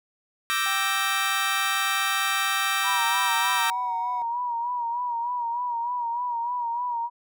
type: chord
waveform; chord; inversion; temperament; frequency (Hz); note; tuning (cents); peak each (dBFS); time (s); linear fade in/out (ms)
25% pulse; E half-diminished seventh; third; equal; 1174.7 / 1318.5 / 1568 / 1864.7; D6 / E6 / G6 / Bb6; 0 / 0 / 0 / 0; -25; 0.5-3.7; 0
type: tone with pitch glide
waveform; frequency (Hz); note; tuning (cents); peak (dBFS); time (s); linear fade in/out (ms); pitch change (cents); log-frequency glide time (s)
triangle; 784 to 740; G5 to F#5; 0 to 0; -32; 0.66-4.22; 0; -100; 2.85-4.08
type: tone with vibrato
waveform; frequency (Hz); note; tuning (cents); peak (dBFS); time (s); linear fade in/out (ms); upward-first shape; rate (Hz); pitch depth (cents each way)
sine; 957; A#5; +45; -25; 2.83-7.1; 50; sine; 3.3; 57
effects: none